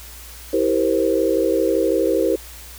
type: chord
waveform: sine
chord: C dominant seventh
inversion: first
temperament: just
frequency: 327 / 392.4 / 470.9 / 523.3 Hz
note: E4 / G4 / Bb4 / C5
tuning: -14 / +2 / +18 / 0 cents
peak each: -21 dBFS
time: 0.53-2.36 s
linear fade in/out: 5 ms
effects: added 60 Hz sine -40 dBFS peak until 2.78 s + white hiss -40 dBFS RMS until 2.78 s